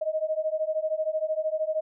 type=beating tone pair; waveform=sine; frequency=620 / 633 Hz; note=D#5 / D#5; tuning=-6 / +30 cents; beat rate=13 Hz; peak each=-28 dBFS; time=0.01-1.81 s; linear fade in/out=10 ms; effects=none